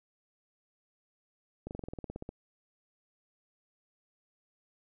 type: slowing click train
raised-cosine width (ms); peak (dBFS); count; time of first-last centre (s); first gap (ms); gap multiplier
2; -26; 13; 1.67-2.291; 39; 1.05
effects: none